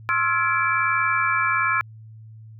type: tone cluster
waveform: sine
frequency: 1064 / 1308 / 1389 / 1685 / 2327 Hz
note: C6 / E6 / F6 / G#6 / D7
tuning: +29 / -14 / -10 / +25 / -17 cents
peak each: -25 dBFS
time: 0.09-1.81 s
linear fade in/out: 0 ms
effects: added 110 Hz sine -40 dBFS peak until 2.59 s